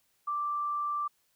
sine tone, 1174.7 Hz, D6, in tune, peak -29 dBFS, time 0.27-1.08 s, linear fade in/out 10 ms, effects white hiss -72 dBFS RMS until 1.35 s

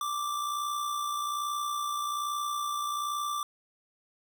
square tone with amplitude modulation, 1174.7 Hz, D6, in tune, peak -29 dBFS, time 0.01-3.43 s, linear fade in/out 2 ms, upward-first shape sine, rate 61.2 Hz, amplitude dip 40%, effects none

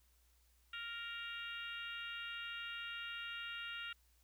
harmonic tone, 466.2 Hz, A#4, in tune, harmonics 3 / 4 / 5 / 6 / 7 / 8, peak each -47 / -52 / -54 / -47 / -55 / -56 dBFS, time 0.73-3.93 s, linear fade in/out 5 ms, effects added 60 Hz sine -70 dBFS peak until 4.23 s + white hiss -75 dBFS RMS until 4.23 s

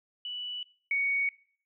sine tone pair in turn, 2960 / 2234 Hz, F#7 / C#7, 0 / +13 cents, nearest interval perfect fourth, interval 487 cents, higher first, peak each -34 / -25 dBFS, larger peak second, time 0.25-0.63 / 0.91-1.29 s, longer neither, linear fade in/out 2 ms, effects noise-tail reverb RT60 0.5 s tail -20 dB re dry

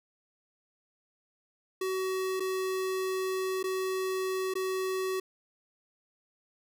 square tone with dropouts, 376.7 Hz, F#4, 31 cents sharp, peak -30 dBFS, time 1.81-5.2 s, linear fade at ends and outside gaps 5 ms, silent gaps 2.398-2.403 / 3.629-3.639 / 4.539-4.553 s, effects none

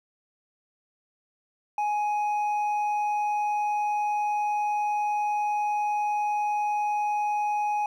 sine tone with hard clipping, 835 Hz, G#5, 9 cents sharp, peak -25 dBFS, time 1.78-7.86 s, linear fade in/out 2 ms, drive 4 dB, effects none

